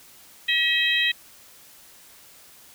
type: harmonic tone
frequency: 640 Hz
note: D#5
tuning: 49 cents sharp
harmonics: 3 / 4 / 5 / 6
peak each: -23 / -25 / -25 / -26 dBFS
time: 0.48-1.12 s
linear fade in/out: 10 ms
effects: white hiss -50 dBFS RMS until 2.74 s